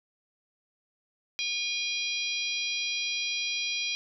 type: harmonic tone with a mistuned harmonic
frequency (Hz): 812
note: G#5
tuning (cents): -39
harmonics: 3 / 4 / 5 / 6 / 7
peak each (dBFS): -32 / -34 / -36 / -38 / -39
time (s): 1.39-3.95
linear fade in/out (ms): 0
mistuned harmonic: 5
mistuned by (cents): -19
effects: none